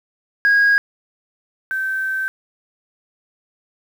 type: tone pair in turn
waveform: sine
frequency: 1641 / 1548.9 Hz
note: G#6 / G6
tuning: -21 / -21 cents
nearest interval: minor second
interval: 100 cents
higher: first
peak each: -9 / -19 dBFS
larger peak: first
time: 0.45-0.78 / 1.71-2.28 s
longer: second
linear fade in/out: 0 ms
effects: tanh soft clip ceiling -9 dBFS + 7-bit